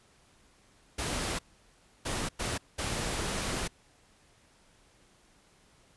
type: noise bursts at uneven times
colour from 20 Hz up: pink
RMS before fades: -33 dBFS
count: 4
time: 0.98-1.39 / 2.05-2.29 / 2.39-2.58 / 2.78-3.68 s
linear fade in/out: 10 ms
effects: pink hiss -63 dBFS RMS until 5.96 s + resampled to 24000 Hz